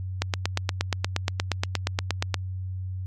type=click train; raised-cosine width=0.2 ms; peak=-6 dBFS; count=19; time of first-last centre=0.22-2.343 s; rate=8.48 Hz; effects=added 93 Hz sine -29 dBFS peak until 3.06 s + MP3 64 kbps